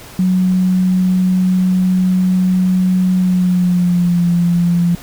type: tone with pitch glide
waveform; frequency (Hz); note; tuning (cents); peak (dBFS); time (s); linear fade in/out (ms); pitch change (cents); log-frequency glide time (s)
sine; 184.4 to 173.05; F#3 to F3; -6 to -16; -10; 0.19-4.95; 2; -110; 3.15-4.28
effects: pink hiss -36 dBFS RMS until 5.02 s